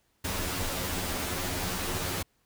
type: noise with comb filter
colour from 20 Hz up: pink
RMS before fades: -32 dBFS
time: 0.24-2.23 s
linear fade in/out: 10 ms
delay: 11 ms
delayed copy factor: +0.85
effects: pink hiss -71 dBFS RMS until 2.45 s